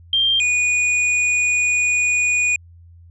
sine / square tone pair in turn, 3178 / 2460 Hz, G7 / D#7, +23 / -20 cents, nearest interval major third, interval 443 cents, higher first, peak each -14 / -16 dBFS, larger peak first, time 0.13-0.4 / 0.4-2.56 s, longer second, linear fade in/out 2 ms, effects added 85 Hz sine -42 dBFS peak until 3.1 s + resampled to 24000 Hz

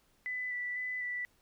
sine tone with vibrato, 1985 Hz, B6, 8 cents sharp, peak -34 dBFS, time 0.26-1.25 s, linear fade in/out 0 ms, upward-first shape square, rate 2 Hz, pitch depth 14 cents each way, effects pink hiss -70 dBFS RMS until 1.41 s

